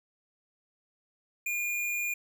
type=tone; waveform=square; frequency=2422 Hz; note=D#7; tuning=47 cents flat; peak=-30 dBFS; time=1.46-2.14 s; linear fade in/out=5 ms; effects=none